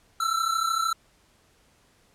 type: tone pair together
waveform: square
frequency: 1318.8 / 1352 Hz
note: E6 / E6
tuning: 0 / +43 cents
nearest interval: unison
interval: 43 cents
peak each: -27 dBFS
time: 0.2-0.93 s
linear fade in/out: 5 ms
effects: pink hiss -62 dBFS RMS until 2.14 s + low-pass 11000 Hz 12 dB/octave